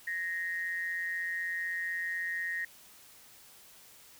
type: tone with amplitude modulation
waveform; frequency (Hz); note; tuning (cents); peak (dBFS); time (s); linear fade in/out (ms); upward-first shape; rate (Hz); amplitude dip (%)
sine; 1864.7; A#6; 0; -29; 0.07-2.65; 5; sine; 176; 65
effects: white hiss -56 dBFS RMS until 4.19 s